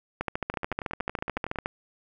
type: two click trains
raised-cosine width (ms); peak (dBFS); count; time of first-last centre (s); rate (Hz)
0.5; -13 / -19; 21 / 12; 0.21-1.659 / 0.54-1.559; 13.8 / 10.8
effects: none